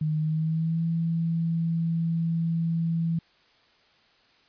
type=tone with pitch glide; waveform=sine; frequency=154.5 to 165.59 Hz; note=D#3 to E3; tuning=-12 to +8 cents; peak=-23 dBFS; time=0.01-3.19 s; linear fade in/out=5 ms; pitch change=+120 cents; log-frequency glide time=0.18-0.83 s; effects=white hiss -61 dBFS RMS until 4.48 s + resampled to 11025 Hz